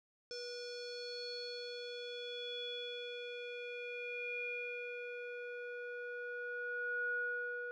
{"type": "tone with low-pass filter sweep", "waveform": "square", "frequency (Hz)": 485, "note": "B4", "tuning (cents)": -31, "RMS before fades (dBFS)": -43, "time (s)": [0.31, 7.71], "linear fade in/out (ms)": 0, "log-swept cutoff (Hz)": [5300, 1300], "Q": 9.5, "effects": []}